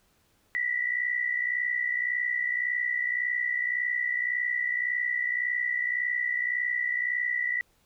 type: tone pair together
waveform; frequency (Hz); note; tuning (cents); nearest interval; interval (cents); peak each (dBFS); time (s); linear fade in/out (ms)
sine; 1913.7 / 1975.5; A#6 / B6; +45 / 0; minor second; 55; -31 / -27; 0.55-7.61; 0
effects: pink hiss -67 dBFS RMS until 7.85 s